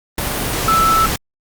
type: tone in noise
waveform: sine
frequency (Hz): 1318.5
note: E6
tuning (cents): 0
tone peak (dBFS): -11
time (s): 0.68-1.06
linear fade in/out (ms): 2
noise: pink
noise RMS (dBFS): -20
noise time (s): 0.18-1.16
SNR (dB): +6
effects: Opus 32 kbps